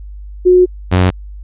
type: tone pair in turn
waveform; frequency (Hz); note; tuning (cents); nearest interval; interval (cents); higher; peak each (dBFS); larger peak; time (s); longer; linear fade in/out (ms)
sine / sawtooth; 363.2 / 91.48; F#4 / F#2; -32 / -19; 2 octaves; 2387; first; -4; neither; 0.45-0.66 / 0.91-1.11; first; 20
effects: added 50 Hz sine -27 dBFS peak until 1.43 s + resampled to 8000 Hz